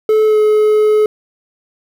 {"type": "tone with pitch glide", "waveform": "triangle", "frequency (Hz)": [433.1, 426.6], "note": ["A4", "G#4"], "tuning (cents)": [-27, 46], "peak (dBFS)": -6, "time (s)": [0.09, 1.06], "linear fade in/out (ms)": 2, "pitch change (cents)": -27, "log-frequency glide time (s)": [0.25, 0.38], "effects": ["7-bit"]}